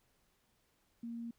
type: tone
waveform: sine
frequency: 233.1 Hz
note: A#3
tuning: in tune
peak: -40 dBFS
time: 1.03-1.31 s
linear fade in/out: 5 ms
effects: pink hiss -75 dBFS RMS until 1.38 s